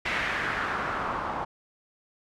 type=noise with low-pass filter sweep; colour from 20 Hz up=white; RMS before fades=-30 dBFS; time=0.05-1.45 s; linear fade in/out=10 ms; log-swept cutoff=2200 to 940 Hz; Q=2.3; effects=none